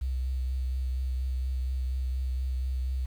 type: tone with vibrato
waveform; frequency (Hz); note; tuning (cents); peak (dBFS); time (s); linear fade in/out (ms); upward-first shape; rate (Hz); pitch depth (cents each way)
sine; 64.3; C2; -30; -27; 0.01-3.06; 10; triangle; 4.2; 27
effects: 9-bit